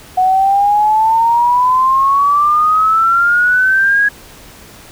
sine exponential sweep, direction up, 735 to 1666 Hz, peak -8 dBFS, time 0.17-4.09 s, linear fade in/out 10 ms, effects pink hiss -38 dBFS RMS until 4.91 s

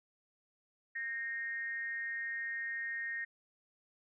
sine tone with frequency modulation, 1853 Hz, A#6, 11 cents flat, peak -36 dBFS, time 0.95-3.25 s, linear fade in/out 10 ms, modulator 246 Hz, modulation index 0.44, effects none

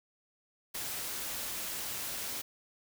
white noise, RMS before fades -38 dBFS, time 0.74-2.42 s, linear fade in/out 10 ms, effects none

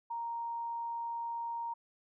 sine tone, 932.3 Hz, A#5, in tune, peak -35 dBFS, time 0.1-1.74 s, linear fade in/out 10 ms, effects none

